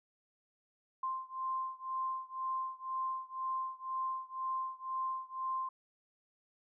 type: beating tone pair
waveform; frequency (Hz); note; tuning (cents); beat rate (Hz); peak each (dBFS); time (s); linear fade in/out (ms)
sine; 1046.5 / 1048.5; C6 / C6; 0 / +3; 2; -38 / -39; 1.03-5.69; 5
effects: none